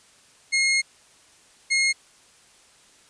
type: tone pair in turn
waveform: sawtooth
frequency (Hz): 2150 / 2150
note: C7 / C7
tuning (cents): +47 / +47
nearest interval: unison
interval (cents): 0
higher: neither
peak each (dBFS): -15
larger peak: neither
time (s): 0.52-0.82 / 1.7-1.93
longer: first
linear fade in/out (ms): 20
effects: white hiss -55 dBFS RMS until 3.09 s + resampled to 22050 Hz